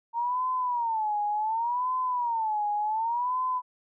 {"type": "tone with vibrato", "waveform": "sine", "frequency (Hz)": 920, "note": "A#5", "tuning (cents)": -23, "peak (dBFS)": -25, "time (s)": [0.13, 3.62], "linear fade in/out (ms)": 50, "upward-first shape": "sine", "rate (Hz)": 0.68, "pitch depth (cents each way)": 180, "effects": []}